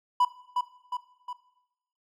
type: tone with echo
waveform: triangle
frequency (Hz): 987.8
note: B5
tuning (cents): 0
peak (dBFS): -17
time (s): 0.2-0.25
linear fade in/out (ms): 5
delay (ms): 360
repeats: 3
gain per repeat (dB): -5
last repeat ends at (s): 1.33
effects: noise-tail reverb RT60 0.9 s tail -17 dB re dry